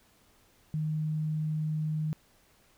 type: tone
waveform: sine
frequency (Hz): 154.8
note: D#3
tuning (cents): -9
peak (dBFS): -28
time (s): 0.74-2.13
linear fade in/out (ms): 0
effects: pink hiss -64 dBFS RMS until 2.77 s